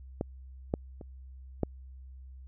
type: clicks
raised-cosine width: 2 ms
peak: -17 / -14 / -30 / -14 dBFS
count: 4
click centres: 0.211 / 0.739 / 1.012 / 1.633 s
effects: added 65 Hz sine -45 dBFS peak until 2.47 s